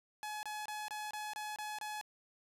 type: tone bursts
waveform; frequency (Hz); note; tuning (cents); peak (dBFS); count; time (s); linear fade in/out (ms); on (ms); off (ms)
sawtooth; 848; G#5; +36; -36; 8; 0.23-2.012; 0; 200; 26
effects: resampled to 32000 Hz